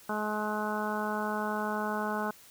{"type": "harmonic tone", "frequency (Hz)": 212, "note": "G#3", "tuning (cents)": 36, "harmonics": [1, 2, 3, 4, 5, 6, 7], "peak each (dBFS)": [-35, -38, -38, -36, -38, -40, -38], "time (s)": [0.09, 2.31], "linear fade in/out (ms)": 5, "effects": ["white hiss -55 dBFS RMS until 2.5 s"]}